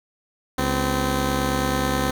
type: tone pair together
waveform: 10% pulse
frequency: 69.3 / 257.3 Hz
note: C#2 / C4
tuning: 0 / -29 cents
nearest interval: octave + major seventh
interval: 2271 cents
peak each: -15 / -15 dBFS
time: 0.58-2.11 s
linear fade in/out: 5 ms
effects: none